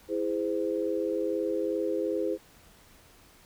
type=chord; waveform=sine; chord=E augmented; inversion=none; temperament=just; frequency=329.6 / 412 / 515 Hz; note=E4 / G#4 / B#4; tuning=0 / -14 / -28 cents; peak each=-31 dBFS; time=0.08-2.38 s; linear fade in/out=50 ms; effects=pink hiss -57 dBFS RMS until 3.45 s